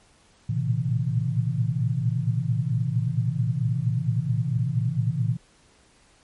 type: tone cluster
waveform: sine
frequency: 112.5 / 116.9 / 125.8 / 135.8 / 163.3 Hz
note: A2 / A#2 / B2 / C#3 / E3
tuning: +39 / +5 / +32 / -35 / -16 cents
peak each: -28 dBFS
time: 0.49-5.37 s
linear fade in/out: 10 ms
effects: pink hiss -58 dBFS RMS until 6.23 s + MP3 48 kbps